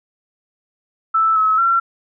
sine tone with pitch steps, 1319 / 1289 / 1360 Hz, E6 / E6 / F6, +1 / -39 / -46 cents, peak -12 dBFS, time 1.14-1.8 s, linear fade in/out 10 ms, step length 220 ms, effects none

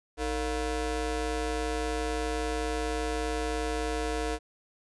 25% pulse ring-modulated tone, 254.9 Hz, C4, 45 cents flat, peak -22 dBFS, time 0.17-4.39 s, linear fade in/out 50 ms, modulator 199 Hz, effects resampled to 24000 Hz

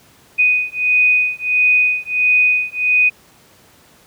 sine beating tone pair, 2489 / 2490.5 Hz, D#7 / D#7, 0 / +1 cents, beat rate 1.5 Hz, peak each -15 dBFS, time 0.38-3.1 s, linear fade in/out 20 ms, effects pink hiss -49 dBFS RMS until 4.06 s + high-pass 80 Hz 12 dB/octave

